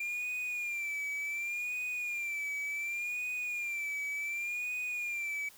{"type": "tone with vibrato", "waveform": "triangle", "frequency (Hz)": 2381, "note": "D7", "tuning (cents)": 23, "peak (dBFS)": -32, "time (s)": [0, 5.49], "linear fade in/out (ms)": 5, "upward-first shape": "sine", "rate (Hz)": 0.68, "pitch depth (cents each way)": 73, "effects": ["white hiss -57 dBFS RMS until 5.57 s"]}